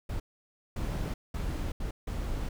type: noise bursts at uneven times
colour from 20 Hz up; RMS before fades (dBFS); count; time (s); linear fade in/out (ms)
brown; -33; 5; 0.09-0.2 / 0.76-1.14 / 1.34-1.72 / 1.8-1.91 / 2.07-2.49; 5
effects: none